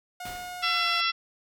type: tone with pitch glide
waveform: sawtooth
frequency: 720 to 699.1 Hz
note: F#5 to F5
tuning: -47 to +2 cents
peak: -32 dBFS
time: 0.2-1.01 s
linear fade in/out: 5 ms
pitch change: -51 cents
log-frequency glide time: 0.71-0.87 s
type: noise with exponential decay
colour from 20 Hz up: pink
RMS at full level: -39 dBFS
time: 0.25-0.9 s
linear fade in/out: 5 ms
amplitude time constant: 140 ms
type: harmonic tone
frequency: 673 Hz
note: E5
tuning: 36 cents sharp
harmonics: 2 / 3 / 4 / 5 / 6 / 7 / 8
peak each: -28 / -32 / -30 / -30 / -36 / -37 / -33 dBFS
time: 0.62-1.12 s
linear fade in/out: 20 ms
effects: none

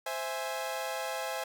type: chord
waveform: sawtooth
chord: C augmented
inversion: none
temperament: equal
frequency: 523.3 / 659.3 / 830.6 Hz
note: C5 / E5 / G#5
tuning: 0 / 0 / 0 cents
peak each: -34 dBFS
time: 0.06-1.44 s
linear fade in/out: 5 ms
effects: none

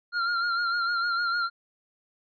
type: tone with vibrato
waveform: square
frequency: 1396.9 Hz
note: F6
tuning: in tune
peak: -25 dBFS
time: 0.12-1.5 s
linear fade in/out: 50 ms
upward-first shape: sine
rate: 6.6 Hz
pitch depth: 42 cents each way
effects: resampled to 11025 Hz

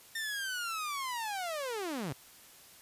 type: linear sweep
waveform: sawtooth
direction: down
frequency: 1824 to 120 Hz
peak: -31 dBFS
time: 0.15-2.13 s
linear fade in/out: 5 ms
effects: white hiss -56 dBFS RMS until 2.81 s + resampled to 32000 Hz

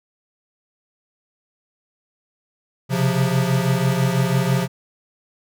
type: tone cluster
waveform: square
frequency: 130.3 / 136.4 / 176.8 Hz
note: C3 / C#3 / F3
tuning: -7 / -28 / +22 cents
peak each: -22 dBFS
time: 2.89-4.68 s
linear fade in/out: 50 ms
effects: none

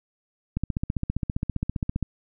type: click train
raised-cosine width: 5 ms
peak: -13 dBFS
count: 23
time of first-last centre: 0.57-2.027 s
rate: 15.1 Hz
effects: none

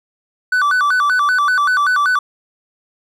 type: tone with vibrato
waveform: triangle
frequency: 1318.5 Hz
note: E6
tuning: in tune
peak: -10 dBFS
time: 0.52-2.19 s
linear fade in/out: 5 ms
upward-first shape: square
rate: 5.2 Hz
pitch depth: 220 cents each way
effects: none

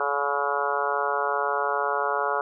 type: harmonic tone with a mistuned harmonic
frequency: 142.4 Hz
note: C#3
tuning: 47 cents sharp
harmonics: 3 / 4 / 5 / 6 / 7 / 8 / 9 / 10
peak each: -31 / -31 / -31 / -31 / -31 / -31 / -31 / -31 dBFS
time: 0-2.41 s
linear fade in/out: 2 ms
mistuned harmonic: 8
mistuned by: -30 cents
effects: none

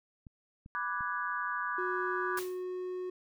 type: clicks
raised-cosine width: 5 ms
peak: -37 dBFS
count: 3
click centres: 0.268 / 0.661 / 1.008 s
type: chord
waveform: sine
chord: G# half-diminished seventh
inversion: first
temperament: equal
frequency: 987.8 / 1174.7 / 1480 / 1661.2 Hz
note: B5 / D6 / F#6 / G#6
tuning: 0 / 0 / 0 / 0 cents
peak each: -39 / -36 / -38 / -38 dBFS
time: 0.75-2.39 s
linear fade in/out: 0 ms
type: tone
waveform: triangle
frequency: 365.6 Hz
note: F#4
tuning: 21 cents flat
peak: -33 dBFS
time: 1.78-3.1 s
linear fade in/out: 5 ms
type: noise with exponential decay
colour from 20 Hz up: white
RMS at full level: -38 dBFS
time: 2.37-2.64 s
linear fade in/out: 5 ms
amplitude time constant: 57 ms
effects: none

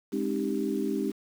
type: chord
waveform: sine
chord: Ab major seventh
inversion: none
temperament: equal with one note detuned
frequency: 207.7 / 267.1 / 311.1 / 392 Hz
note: Ab3 / C4 / Eb4 / G4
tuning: 0 / +36 / 0 / 0 cents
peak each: -32 dBFS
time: 0.12-1.12 s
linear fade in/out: 20 ms
effects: 8-bit

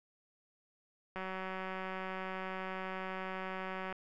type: click train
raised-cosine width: 0.5 ms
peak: -26 dBFS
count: 521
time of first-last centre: 1.16-3.926 s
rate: 188 Hz
effects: none

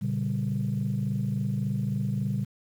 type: chord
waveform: sine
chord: G diminished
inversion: first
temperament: just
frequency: 117.6 / 141.12 / 196 Hz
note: Bb2 / Db3 / G3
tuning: +16 / +31 / 0 cents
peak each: -29 dBFS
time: 0.01-2.45 s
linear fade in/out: 20 ms
effects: tanh soft clip ceiling -19 dBFS + 9-bit

